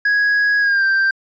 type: tone with pitch glide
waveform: triangle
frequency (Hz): 1661.2 to 1572.5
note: G#6 to G6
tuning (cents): 0 to +5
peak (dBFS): -11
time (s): 0.05-1.11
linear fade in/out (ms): 5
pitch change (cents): -95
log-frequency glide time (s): 0.6-0.84
effects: resampled to 16000 Hz